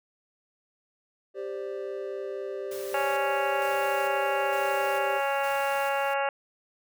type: chord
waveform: triangle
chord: G suspended fourth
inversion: none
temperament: equal with one note detuned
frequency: 393.8 / 523.3 / 587.3 Hz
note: G4 / C5 / D5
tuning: +8 / 0 / 0 cents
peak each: -32 / -36 / -37 dBFS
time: 1.34-5.21 s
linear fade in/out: 50 ms
type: noise with tremolo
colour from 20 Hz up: white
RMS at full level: -44 dBFS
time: 2.71-6.14 s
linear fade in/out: 5 ms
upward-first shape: square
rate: 1.1 Hz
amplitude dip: 45%
type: harmonic tone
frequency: 277.2 Hz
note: C#4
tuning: in tune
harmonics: 2 / 3 / 4 / 5 / 6 / 7 / 8 / 9 / 10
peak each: -29 / -29 / -36 / -34 / -36 / -41 / -41 / -45 / -37 dBFS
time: 2.94-6.29 s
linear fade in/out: 2 ms
effects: none